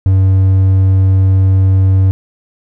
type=tone; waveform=triangle; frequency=95.3 Hz; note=G2; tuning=48 cents flat; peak=-4 dBFS; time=0.06-2.11 s; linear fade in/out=0 ms; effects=none